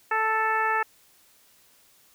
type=harmonic tone; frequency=440 Hz; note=A4; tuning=in tune; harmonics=1 / 2 / 3 / 4 / 5 / 6; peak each=-33 / -26 / -27 / -27 / -35 / -37 dBFS; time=0.11-0.83 s; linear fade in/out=5 ms; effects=white hiss -59 dBFS RMS until 2.14 s

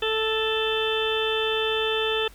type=harmonic tone; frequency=440 Hz; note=A4; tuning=in tune; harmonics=1 / 2 / 3 / 4 / 6 / 7 / 8; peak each=-25 / -34 / -33 / -33 / -31 / -31 / -30 dBFS; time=0.02-2.28 s; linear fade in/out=5 ms; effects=added 50 Hz sine -49 dBFS peak until 2.34 s + pink hiss -52 dBFS RMS until 2.34 s

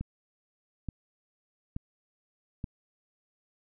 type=click train; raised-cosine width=5 ms; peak=-22 dBFS; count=4; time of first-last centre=0.01-2.642 s; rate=1.14 Hz; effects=none

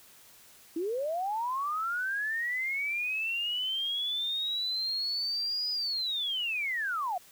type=linear two-way sweep; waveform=sine; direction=up then down; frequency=311.1 to 4978 to 680 Hz; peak=-29 dBFS; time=0.76-7.18 s; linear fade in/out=5 ms; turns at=5.71 s; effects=white hiss -56 dBFS RMS until 7.31 s

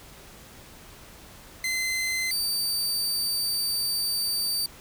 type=tone pair in turn; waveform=sawtooth; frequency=2061 / 4627 Hz; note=C7 / D8; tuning=-27 / -27 cents; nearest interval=octave + major second; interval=1400 cents; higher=second; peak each=-22 dBFS; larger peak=neither; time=1.64-2.31 / 2.31-4.66 s; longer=second; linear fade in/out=2 ms; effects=pink hiss -48 dBFS RMS until 4.8 s

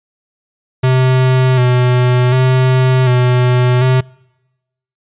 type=tone with vibrato; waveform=square; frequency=126.9 Hz; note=B2; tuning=47 cents sharp; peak=-9 dBFS; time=0.83-4.01 s; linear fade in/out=10 ms; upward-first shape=square; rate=0.67 Hz; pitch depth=31 cents each way; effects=noise-tail reverb RT60 1.0 s tail -26 dB re dry + resampled to 8000 Hz

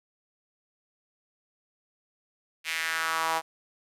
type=tone with high-pass filter sweep; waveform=sawtooth; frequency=162.3 Hz; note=E3; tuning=27 cents flat; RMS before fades=-29 dBFS; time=2.64-3.42 s; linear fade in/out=50 ms; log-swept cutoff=2400 to 820 Hz; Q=2.7; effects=resampled to 32000 Hz + 9-bit

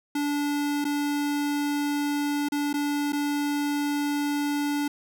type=tone with dropouts; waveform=square; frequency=290 Hz; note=D4; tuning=22 cents flat; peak=-25 dBFS; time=0.15-4.88 s; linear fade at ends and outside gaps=5 ms; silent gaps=0.844-0.85 / 2.487-2.52 / 2.73-2.739 / 3.123-3.13 s; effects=none

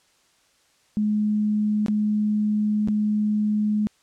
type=tone with dropouts; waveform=sine; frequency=211 Hz; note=G#3; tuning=28 cents sharp; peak=-19 dBFS; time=0.97-3.87 s; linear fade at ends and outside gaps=0 ms; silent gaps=1.862-1.883 / 2.875-2.885 s; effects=white hiss -62 dBFS RMS until 4.02 s + low-pass 8000 Hz 12 dB/octave

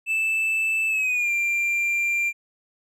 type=tone with pitch glide; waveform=triangle; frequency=2637 to 2377 Hz; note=E7 to D7; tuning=0 to +20 cents; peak=-19 dBFS; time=0.06-2.33 s; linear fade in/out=50 ms; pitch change=-180 cents; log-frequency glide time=0.88-1.31 s; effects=none

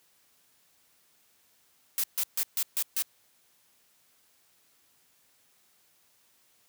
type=noise bursts; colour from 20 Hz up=blue; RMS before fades=-28 dBFS; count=6; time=1.98-3.022 s; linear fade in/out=0 ms; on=57 ms; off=140 ms; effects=white hiss -66 dBFS RMS until 6.68 s + high-pass 60 Hz 12 dB/octave

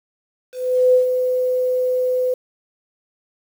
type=tone with ADSR envelope; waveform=sine; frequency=505 Hz; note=B4; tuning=39 cents sharp; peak=-9 dBFS; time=0.52-2.34 s; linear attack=420 ms; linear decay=110 ms; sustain=-7 dB; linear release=4 ms; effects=7-bit

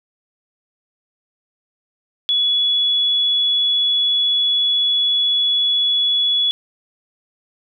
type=tone; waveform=sine; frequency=3394 Hz; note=G#7; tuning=37 cents sharp; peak=-14 dBFS; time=2.29-6.51 s; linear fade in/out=0 ms; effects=none

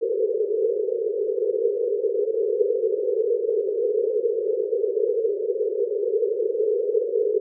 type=band-pass noise; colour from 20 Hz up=pink; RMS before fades=-23 dBFS; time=0.01-7.4 s; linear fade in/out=10 ms; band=400 to 490 Hz; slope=96 dB/octave; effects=none

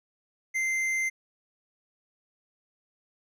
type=tone with tanh clipping; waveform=sine; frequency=2082 Hz; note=C7; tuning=9 cents flat; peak=-27 dBFS; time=0.54-1.1 s; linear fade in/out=20 ms; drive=10 dB; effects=none

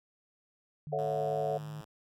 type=tone; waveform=sine; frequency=150.6 Hz; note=D3; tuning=44 cents sharp; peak=-39 dBFS; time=0.87-1.81 s; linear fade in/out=0 ms
type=chord; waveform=sine; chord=F# minor seventh; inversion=first; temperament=equal with one note detuned; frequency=440 / 554.4 / 659.3 / 729.8 Hz; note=A4 / C#5 / E5 / F#5; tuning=0 / 0 / 0 / -24 cents; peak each=-35 dBFS; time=0.92-1.58 s; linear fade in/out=10 ms
type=tone with pitch glide; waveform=5% pulse; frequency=109.6 to 107.47 Hz; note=A2 to A2; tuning=-6 to -40 cents; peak=-37 dBFS; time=0.98-1.85 s; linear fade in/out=10 ms; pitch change=-34 cents; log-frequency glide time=1.11-1.25 s
effects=none

